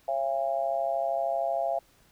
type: tone with amplitude modulation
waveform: sine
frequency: 678 Hz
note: E5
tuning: 49 cents sharp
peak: -21 dBFS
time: 0.08-1.79 s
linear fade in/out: 5 ms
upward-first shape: sine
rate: 133 Hz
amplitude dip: 100%
effects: pink hiss -62 dBFS RMS until 2.11 s